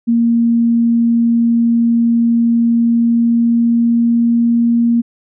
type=tone with pitch glide; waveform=sine; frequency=233.1 to 234.6 Hz; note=A#3 to A#3; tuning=0 to +11 cents; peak=-9 dBFS; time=0.07-5.02 s; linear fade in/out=20 ms; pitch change=+11 cents; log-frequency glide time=2.76-4.75 s; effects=none